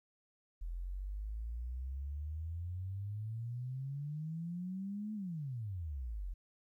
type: exponential two-way sweep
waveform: sine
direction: up then down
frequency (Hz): 41.2 to 217.1 to 41.2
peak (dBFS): -38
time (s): 0.61-6.34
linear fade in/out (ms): 10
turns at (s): 5.14
effects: 13-bit